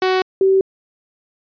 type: tone pair in turn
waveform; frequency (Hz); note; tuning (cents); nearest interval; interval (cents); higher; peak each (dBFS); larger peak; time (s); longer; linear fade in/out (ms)
sawtooth / sine; 373.4 / 384.3; F#4 / G4; +16 / -34; unison; 50; second; -10; neither; 0.02-0.22 / 0.41-0.61; neither; 2
effects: resampled to 11025 Hz